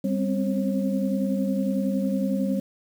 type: tone cluster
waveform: sine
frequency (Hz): 197.4 / 255.9 / 266.8 / 540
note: G3 / C4 / C4 / C#5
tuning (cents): +12 / -38 / +34 / -45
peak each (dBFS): -24 / -29 / -30 / -31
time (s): 0.04-2.6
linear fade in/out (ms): 5
effects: 8-bit